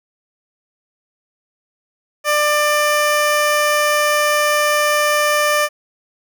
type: tone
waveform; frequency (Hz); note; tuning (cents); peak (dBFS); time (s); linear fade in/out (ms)
15% pulse; 595; D5; +22; -7; 2.24-5.69; 50
effects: none